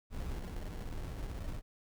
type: noise with sample-and-hold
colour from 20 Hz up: brown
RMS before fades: -40 dBFS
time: 0.1-1.62 s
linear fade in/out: 50 ms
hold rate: 1225 Hz
effects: none